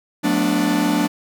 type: chord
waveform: 45% pulse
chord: B minor seventh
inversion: second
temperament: equal with one note detuned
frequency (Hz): 180.35 / 220 / 246.9 / 293.7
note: F#3 / A3 / B3 / D4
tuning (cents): -44 / 0 / 0 / 0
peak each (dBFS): -24 / -23 / -24 / -19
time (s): 0.23-1.08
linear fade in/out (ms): 20
effects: none